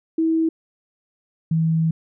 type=tone pair in turn; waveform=sine; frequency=323.8 / 161.9 Hz; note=E4 / E3; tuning=-31 / -31 cents; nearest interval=octave; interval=1200 cents; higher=first; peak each=-16 dBFS; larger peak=neither; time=0.18-0.49 / 1.51-1.91 s; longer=second; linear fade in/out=5 ms; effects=none